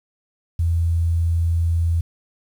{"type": "tone", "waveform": "sine", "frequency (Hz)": 83.8, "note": "E2", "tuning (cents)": 29, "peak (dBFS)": -16, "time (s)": [0.59, 2.01], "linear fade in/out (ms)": 5, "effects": ["8-bit"]}